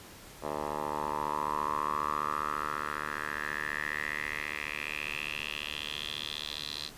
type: tone with band-pass filter sweep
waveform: 10% pulse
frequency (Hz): 74.7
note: D2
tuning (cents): +30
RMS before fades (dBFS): -35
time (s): 0.41-6.91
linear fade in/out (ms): 50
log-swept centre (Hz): 740 to 4100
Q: 5.4
effects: pink hiss -50 dBFS RMS until 6.97 s + resampled to 32000 Hz